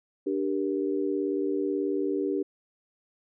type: chord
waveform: sine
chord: G minor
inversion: second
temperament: just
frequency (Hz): 294 / 392 / 470.4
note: D4 / G4 / Bb4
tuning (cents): +2 / 0 / +16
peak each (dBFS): -29 / -28 / -34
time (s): 0.26-2.43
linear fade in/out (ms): 10
effects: none